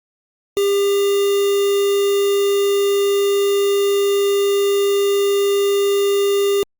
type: tone with quantisation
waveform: triangle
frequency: 400.4 Hz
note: G4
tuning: 37 cents sharp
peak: -12 dBFS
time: 0.57-6.63 s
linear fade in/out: 0 ms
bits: 4
effects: Opus 48 kbps